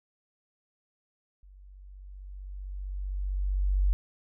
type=tone with level ramp; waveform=sine; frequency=47.75 Hz; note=G1; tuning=45 cents flat; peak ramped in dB=-50 to -20 dBFS; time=1.43-3.93 s; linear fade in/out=0 ms; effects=none